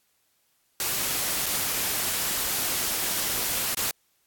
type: noise with dropouts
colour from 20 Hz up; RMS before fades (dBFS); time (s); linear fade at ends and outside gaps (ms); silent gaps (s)
white; -27; 0.8-3.91; 1; 1.459-1.463 / 3.747-3.771
effects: white hiss -69 dBFS RMS until 4.26 s + AAC 64 kbps